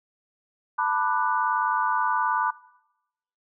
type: chord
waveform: sine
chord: B minor seventh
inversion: third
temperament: just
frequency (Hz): 889 / 987.8 / 1185.3 / 1481.6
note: A5 / B5 / D6 / F#6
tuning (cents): +18 / 0 / +16 / +2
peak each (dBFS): -28 / -25 / -28 / -29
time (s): 0.78-2.51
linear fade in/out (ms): 10
effects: noise-tail reverb RT60 0.9 s tail -20 dB re dry